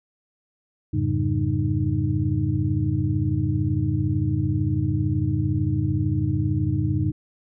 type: tone cluster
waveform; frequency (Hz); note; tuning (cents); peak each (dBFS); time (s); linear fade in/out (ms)
sine; 86.9 / 104.8 / 137.9 / 193.8 / 307.5; F2 / G#2 / C#3 / G3 / D#4; -8 / +16 / -9 / -20 / -20; -27 / -24 / -25 / -33 / -27; 0.93-7.12; 10
effects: none